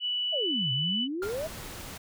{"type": "tone with pitch glide", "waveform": "sine", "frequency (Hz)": [2960, 2982], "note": ["F#7", "F#7"], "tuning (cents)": [0, 13], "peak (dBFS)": -27, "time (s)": [0, 1.08], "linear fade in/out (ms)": 50, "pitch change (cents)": 13, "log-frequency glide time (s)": [0.38, 0.5]}
{"type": "exponential two-way sweep", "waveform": "sine", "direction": "down then up", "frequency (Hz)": [682, 123.5, 672], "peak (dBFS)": -30, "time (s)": [0.32, 1.48], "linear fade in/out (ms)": 20, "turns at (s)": 0.72}
{"type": "noise", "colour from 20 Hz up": "pink", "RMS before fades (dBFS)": -41, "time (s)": [1.22, 1.98], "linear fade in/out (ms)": 10}
{"type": "tone with exponential decay", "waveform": "triangle", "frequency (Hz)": 1396.9, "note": "F6", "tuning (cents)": 0, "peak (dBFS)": -31, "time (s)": [1.22, 1.46], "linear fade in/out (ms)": 1, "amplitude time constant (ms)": 52}
{"effects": []}